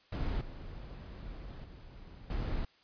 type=noise with level steps; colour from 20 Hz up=brown; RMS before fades=-34 / -45 / -50 / -35 dBFS; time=0.12-2.65 s; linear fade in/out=5 ms; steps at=0.41 / 1.64 / 2.3 s; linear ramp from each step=2 ms; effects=white hiss -65 dBFS RMS until 2.83 s + resampled to 11025 Hz